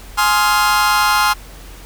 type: chord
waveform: 40% pulse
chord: F minor seventh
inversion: first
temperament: just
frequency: 838.1 / 1047.7 / 1257.2 / 1396.9 Hz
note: Ab5 / C6 / Eb6 / F6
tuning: +16 / +2 / +18 / 0 cents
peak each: -17 / -16 / -20 / -16 dBFS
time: 0.17-1.34 s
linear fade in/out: 20 ms
effects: added 45 Hz sine -35 dBFS peak until 1.85 s + pink hiss -40 dBFS RMS until 1.85 s